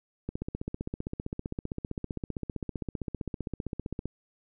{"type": "click train", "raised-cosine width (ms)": 3, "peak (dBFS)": -20, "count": 59, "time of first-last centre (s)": [0.29, 4.056], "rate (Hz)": 15.4, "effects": []}